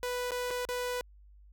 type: tone with dropouts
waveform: sawtooth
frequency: 493.9 Hz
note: B4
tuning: in tune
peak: -28 dBFS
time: 0.03-1.01 s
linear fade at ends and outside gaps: 0 ms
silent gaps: 0.308-0.318 / 0.505-0.509 / 0.651-0.689 s
effects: added 50 Hz sine -53 dBFS peak until 1.52 s